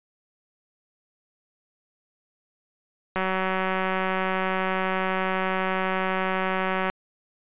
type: click train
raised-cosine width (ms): 0.5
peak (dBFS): -11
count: 704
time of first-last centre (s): 3.16-6.899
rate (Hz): 188
effects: resampled to 8000 Hz

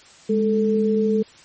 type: tone pair together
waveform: sine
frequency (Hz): 207.7 / 440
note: G#3 / A4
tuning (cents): 0 / 0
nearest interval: octave + minor second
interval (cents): 1300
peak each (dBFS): -19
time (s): 0.29-1.23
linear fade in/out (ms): 10
effects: white hiss -48 dBFS RMS until 1.44 s + MP3 32 kbps

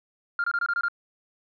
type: tone bursts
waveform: sine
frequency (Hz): 1400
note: F6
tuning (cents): +4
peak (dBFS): -21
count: 7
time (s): 0.39-0.884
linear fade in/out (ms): 2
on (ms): 50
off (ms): 24
effects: tanh soft clip ceiling -19 dBFS

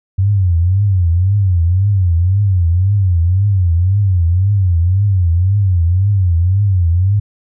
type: tone with vibrato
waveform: sine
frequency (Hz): 92.5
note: F#2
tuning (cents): 0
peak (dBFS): -9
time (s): 0.18-7.2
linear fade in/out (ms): 10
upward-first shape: triangle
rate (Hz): 1.9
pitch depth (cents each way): 210
effects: none

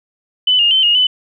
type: tone with pitch steps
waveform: sine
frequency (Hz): 3006 / 2836 / 3079 / 2859 / 3007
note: F#7 / F7 / G7 / F7 / F#7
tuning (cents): +27 / +26 / -32 / +40 / +27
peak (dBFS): -9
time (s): 0.47-1.07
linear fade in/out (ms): 5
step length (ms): 120
effects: none

